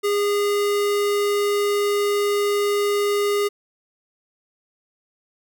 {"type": "tone", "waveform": "square", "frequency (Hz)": 408.8, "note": "G#4", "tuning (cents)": -27, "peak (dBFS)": -19, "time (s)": [0.03, 3.49], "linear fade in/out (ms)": 20, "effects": []}